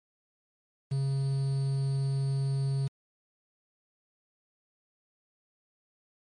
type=tone with quantisation; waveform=triangle; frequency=136.5 Hz; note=C#3; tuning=26 cents flat; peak=-24 dBFS; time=0.91-2.88 s; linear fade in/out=10 ms; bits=8; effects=MP3 48 kbps